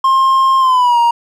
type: tone with pitch glide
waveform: triangle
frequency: 1063 to 941.6 Hz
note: C6 to A#5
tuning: +27 to +17 cents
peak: -6 dBFS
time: 0.04-1.11 s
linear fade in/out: 5 ms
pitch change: -210 cents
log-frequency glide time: 0.59-0.99 s
effects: none